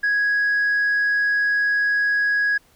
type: tone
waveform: sine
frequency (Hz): 1661.2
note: G#6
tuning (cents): 0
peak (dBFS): -15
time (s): 0.03-2.58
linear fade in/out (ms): 10
effects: tanh soft clip ceiling -15 dBFS + pink hiss -57 dBFS RMS until 2.75 s